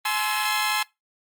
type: chord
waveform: 15% pulse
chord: Ab augmented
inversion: none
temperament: equal with one note detuned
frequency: 848.6 / 1046.5 / 1318.5 Hz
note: Ab5 / C6 / E6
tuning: +37 / 0 / 0 cents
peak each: -19 / -20 / -23 dBFS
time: 0.05-0.83 s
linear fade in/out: 5 ms
effects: noise-tail reverb RT60 0.2 s tail -22 dB re dry + Opus 32 kbps